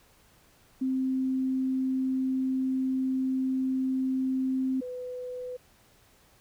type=tone pair in turn; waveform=sine; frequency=261.6 / 499.6 Hz; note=C4 / B4; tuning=0 / +20 cents; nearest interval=major seventh; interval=1120 cents; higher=second; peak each=-25 / -34 dBFS; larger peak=first; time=0.81-4.81 / 4.81-5.57 s; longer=first; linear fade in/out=10 ms; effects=pink hiss -61 dBFS RMS until 6.4 s